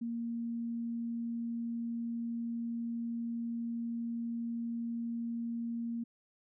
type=tone; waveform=sine; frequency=233.1 Hz; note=A#3; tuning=in tune; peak=-34 dBFS; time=0.01-6.04 s; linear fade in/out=10 ms; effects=none